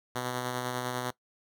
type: tone with tremolo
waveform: 5% pulse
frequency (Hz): 125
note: B2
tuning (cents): +21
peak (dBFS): -19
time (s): 0.15-1.11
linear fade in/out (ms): 10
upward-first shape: sine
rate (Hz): 10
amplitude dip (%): 30
effects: noise-tail reverb RT60 0.1 s tail -19 dB re dry